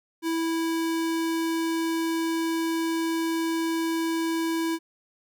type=tone; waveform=square; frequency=328.4 Hz; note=E4; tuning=6 cents flat; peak=-25 dBFS; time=0.22-4.79 s; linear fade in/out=50 ms; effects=none